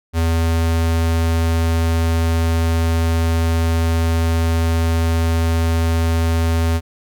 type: tone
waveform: square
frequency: 82.5 Hz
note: E2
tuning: 2 cents sharp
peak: -15 dBFS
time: 0.13-6.81 s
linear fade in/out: 50 ms
effects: none